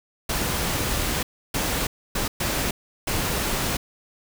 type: noise bursts at uneven times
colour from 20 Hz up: pink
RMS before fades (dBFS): -25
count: 5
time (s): 0.29-1.23 / 1.54-1.87 / 2.15-2.28 / 2.4-2.71 / 3.07-3.77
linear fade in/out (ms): 5
effects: none